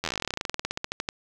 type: slowing click train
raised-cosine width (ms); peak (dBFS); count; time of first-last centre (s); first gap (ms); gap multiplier
0.2; -11; 29; 0.04-1.089; 11; 1.08
effects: none